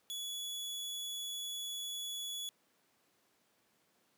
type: tone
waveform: sawtooth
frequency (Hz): 3398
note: G#7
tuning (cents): +39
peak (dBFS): -36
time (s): 0.1-2.49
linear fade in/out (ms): 0
effects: pink hiss -73 dBFS RMS until 4.17 s + high-pass 200 Hz 12 dB/octave